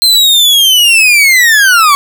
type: linear sweep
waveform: 40% pulse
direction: down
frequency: 4156 to 1104 Hz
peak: -3 dBFS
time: 0.02-1.95 s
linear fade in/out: 0 ms
effects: none